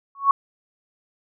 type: tone with exponential growth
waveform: sine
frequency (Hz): 1108.7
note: C#6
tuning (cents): 0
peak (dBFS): -8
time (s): 0.15-0.31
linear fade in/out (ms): 2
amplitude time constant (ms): 34
effects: none